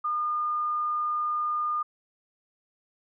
sine tone, 1215 Hz, D#6, 42 cents flat, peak -25 dBFS, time 0.04-1.83 s, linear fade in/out 10 ms, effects none

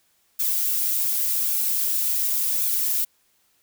violet noise with flanger, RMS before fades -23 dBFS, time 0.39-3.05 s, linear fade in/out 10 ms, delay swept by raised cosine 0.99 to 6.89 ms, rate 0.89 Hz, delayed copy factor -0.5, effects white hiss -65 dBFS RMS until 3.62 s

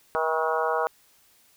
harmonic tone with a mistuned harmonic, 160 Hz, D#3, 49 cents sharp, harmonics 3 / 4 / 5 / 6 / 7 / 8 / 9, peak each -28 / -29 / -30 / -31 / -31 / -32 / -33 dBFS, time 0.15-0.87 s, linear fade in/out 0 ms, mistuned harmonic 7, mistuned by -29 cents, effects white hiss -60 dBFS RMS until 1.56 s

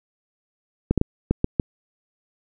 clicks, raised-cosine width 3 ms, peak -5 dBFS, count 6, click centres 0.91 / 0.977 / 1.014 / 1.31 / 1.444 / 1.598 s, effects none

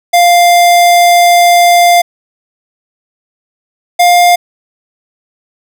square tone pair in turn, 698.5 / 704.6 Hz, F5 / F5, 0 / +15 cents, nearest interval unison, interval 15 cents, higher second, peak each -4 dBFS, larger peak neither, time 0.13-2.02 / 3.99-4.36 s, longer first, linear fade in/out 10 ms, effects none

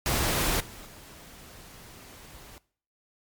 pink noise with level steps, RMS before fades -26 / -45 / -48 dBFS, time 0.06-2.58 s, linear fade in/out 0 ms, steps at 0.6 / 0.86 s, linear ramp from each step 5 ms, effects noise-tail reverb RT60 0.5 s tail -20 dB re dry + MP3 96 kbps

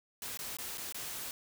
white noise with dropouts, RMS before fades -41 dBFS, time 0.22-1.31 s, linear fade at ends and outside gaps 1 ms, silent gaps 0.373-0.39 / 0.569-0.586 / 0.774-0.78 / 0.924-0.945 s, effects none

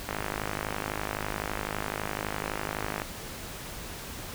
click train, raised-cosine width 0.5 ms, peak -15 dBFS, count 153, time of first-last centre 0.09-3.019 s, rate 51.9 Hz, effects pink hiss -40 dBFS RMS until 4.34 s

